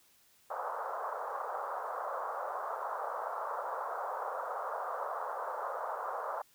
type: band-pass noise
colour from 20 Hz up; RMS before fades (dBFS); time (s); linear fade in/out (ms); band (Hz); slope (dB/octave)
white; -38; 0.5-6.42; 5; 490 to 1300; 48
effects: white hiss -66 dBFS RMS until 6.54 s